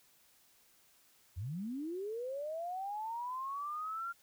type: linear sweep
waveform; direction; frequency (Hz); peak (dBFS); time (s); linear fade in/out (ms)
sine; up; 77.78 to 1396.9; -37; 1.36-4.13; 20
effects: white hiss -67 dBFS RMS until 4.22 s